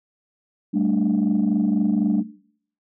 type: chord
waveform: sine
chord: G suspended second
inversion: none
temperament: equal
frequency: 196 / 220 / 293.7 Hz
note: G3 / A3 / D4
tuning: 0 / 0 / 0 cents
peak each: -21 dBFS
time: 0.73-2.23 s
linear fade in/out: 20 ms
effects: noise-tail reverb RT60 0.6 s tail -19 dB re dry + tanh soft clip ceiling -12 dBFS